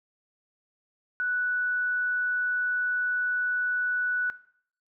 sine tone, 1480 Hz, F#6, in tune, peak -25 dBFS, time 1.2-4.3 s, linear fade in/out 0 ms, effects noise-tail reverb RT60 0.6 s tail -17 dB re dry

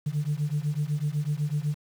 sine beating tone pair, 144.5 / 152.5 Hz, D3 / D#3, -28 / -34 cents, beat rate 8 Hz, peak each -27 dBFS, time 0.06-1.75 s, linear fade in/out 10 ms, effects tanh soft clip ceiling -20 dBFS + 8-bit

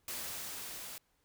white noise with level ramp, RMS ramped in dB -40 to -46 dBFS, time 0.08-0.98 s, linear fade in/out 2 ms, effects pink hiss -75 dBFS RMS until 1.24 s

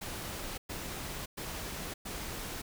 pink noise bursts, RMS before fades -40 dBFS, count 4, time 0.01-2.62 s, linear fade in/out 10 ms, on 570 ms, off 110 ms, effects none

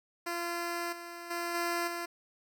10% pulse tone with level steps, 343.6 Hz, F4, 28 cents flat, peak -25 / -34 / -25 / -22 / -27 dBFS, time 0.26-2.06 s, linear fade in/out 10 ms, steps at 0.92 / 1.3 / 1.54 / 1.87 s, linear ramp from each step 10 ms, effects none

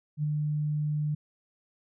sine tone with ADSR envelope, 150 Hz, D3, 37 cents sharp, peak -24 dBFS, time 0.17-1.15 s, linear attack 63 ms, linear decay 13 ms, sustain -2 dB, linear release 8 ms, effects none

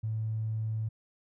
triangle tone with tanh clipping, 110 Hz, A2, in tune, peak -29 dBFS, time 0.03-0.89 s, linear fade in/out 10 ms, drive 2 dB, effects none

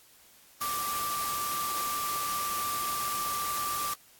sine tone in noise, 1174.7 Hz, D6, in tune, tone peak -31 dBFS, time 0.61-3.94 s, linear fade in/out 5 ms, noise white, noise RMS -35 dBFS, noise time 0.61-3.94 s, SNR +1 dB, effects white hiss -58 dBFS RMS until 4.19 s + AAC 64 kbps

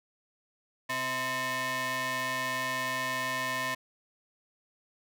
sawtooth ring-modulated tone, 387.4 Hz, G4, 20 cents flat, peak -23 dBFS, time 0.89-3.75 s, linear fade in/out 10 ms, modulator 1420 Hz, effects none

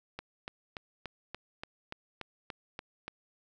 click train, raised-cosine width 0.3 ms, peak -23 dBFS, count 11, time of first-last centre 0.19-3.08 s, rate 3.46 Hz, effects none

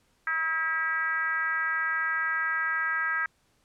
sine tone with frequency modulation, 1615 Hz, G#6, 49 cents flat, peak -25 dBFS, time 0.27-3.26 s, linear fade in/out 2 ms, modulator 331 Hz, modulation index 1.1, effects pink hiss -68 dBFS RMS until 3.64 s + low-pass 11000 Hz 12 dB/octave

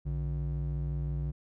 triangle ring-modulated tone, 103.83 Hz, G#2, in tune, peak -25 dBFS, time 0.05-1.32 s, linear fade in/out 20 ms, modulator 42.9 Hz, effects none

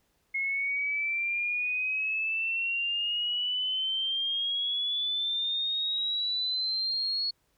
sine exponential sweep, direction up, 2162 to 4368 Hz, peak -27 dBFS, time 0.34-7.31 s, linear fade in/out 10 ms, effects pink hiss -72 dBFS RMS until 7.57 s

